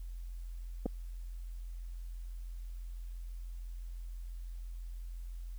clicks, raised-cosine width 2 ms, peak -22 dBFS, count 2, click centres 0.858 / 0.862 s, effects added 43 Hz sine -40 dBFS peak until 5.58 s + white hiss -67 dBFS RMS until 5.58 s

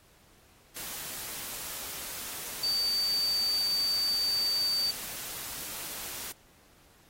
sine tone in noise, 4600 Hz, D8, 37 cents flat, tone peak -26 dBFS, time 2.63-4.91 s, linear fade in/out 5 ms, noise white, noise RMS -39 dBFS, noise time 0.76-6.32 s, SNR +10 dB, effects pink hiss -61 dBFS RMS until 7.09 s + AAC 48 kbps

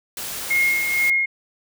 white noise, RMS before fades -30 dBFS, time 0.17-1.1 s, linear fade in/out 2 ms
sine tone with tremolo, 2148 Hz, C7, 45 cents sharp, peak -15 dBFS, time 0.5-1.26 s, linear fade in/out 10 ms, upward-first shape sine, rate 2.1 Hz, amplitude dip 50%
effects none

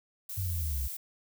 violet noise, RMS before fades -39 dBFS, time 0.29-0.97 s, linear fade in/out 5 ms
sine linear sweep, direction down, 97.5 to 61.74 Hz, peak -30 dBFS, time 0.37-0.88 s, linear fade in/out 10 ms
effects none

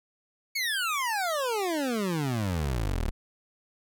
25% pulse exponential sweep, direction down, 2255 to 34.05 Hz, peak -23 dBFS, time 0.55-3.11 s, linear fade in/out 10 ms, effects none

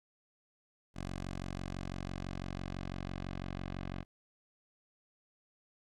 10% pulse tone with low-pass filter sweep, 46 Hz, F#1, 9 cents flat, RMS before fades -41 dBFS, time 0.94-4.05 s, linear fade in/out 50 ms, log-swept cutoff 8300 to 3300 Hz, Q 0.88, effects 12-bit

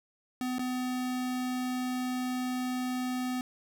square tone with dropouts, 252.4 Hz, B3, 38 cents sharp, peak -31 dBFS, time 0.41-3.41 s, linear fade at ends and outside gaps 1 ms, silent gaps 0.584-0.593 s, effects none

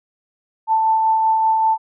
sine tone with tremolo, 885 Hz, A5, 10 cents sharp, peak -12 dBFS, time 0.67-1.78 s, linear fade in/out 50 ms, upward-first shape sine, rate 5.2 Hz, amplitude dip 25%, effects none

